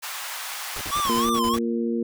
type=high-pass noise; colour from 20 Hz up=pink; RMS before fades=-33 dBFS; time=0.02-1.26 s; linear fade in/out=20 ms; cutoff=840 Hz; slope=24 dB/octave
type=noise bursts; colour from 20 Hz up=pink; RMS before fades=-34 dBFS; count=9; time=0.76-1.586 s; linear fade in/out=0 ms; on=50 ms; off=47 ms
type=tone with vibrato; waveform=square; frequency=1100 Hz; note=C#6; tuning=14 cents flat; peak=-23 dBFS; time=0.91-1.57 s; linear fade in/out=20 ms; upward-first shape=sine; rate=3.2 Hz; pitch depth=140 cents each way
type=harmonic tone; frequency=116.54 Hz; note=A#2; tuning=in tune; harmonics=2 / 3 / 4; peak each=-24 / -28 / -30 dBFS; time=1.09-2.03 s; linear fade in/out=5 ms
effects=none